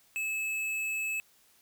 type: tone with tanh clipping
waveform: sine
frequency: 2600 Hz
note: E7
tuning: 24 cents flat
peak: -32 dBFS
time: 0.16-1.2 s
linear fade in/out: 0 ms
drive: 14 dB
effects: white hiss -64 dBFS RMS until 1.61 s